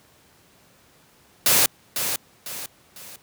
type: noise with echo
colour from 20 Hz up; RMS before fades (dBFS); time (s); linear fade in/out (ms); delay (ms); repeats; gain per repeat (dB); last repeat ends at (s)
white; -17; 1.46-1.66; 2; 500; 3; -8; 3.16
effects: pink hiss -56 dBFS RMS until 3.22 s + high-pass 80 Hz 12 dB/octave